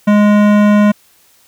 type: tone with hard clipping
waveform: sine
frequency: 207.7 Hz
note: G#3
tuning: in tune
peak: -8 dBFS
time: 0.07-0.92 s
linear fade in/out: 10 ms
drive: 17 dB
effects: white hiss -50 dBFS RMS until 1.47 s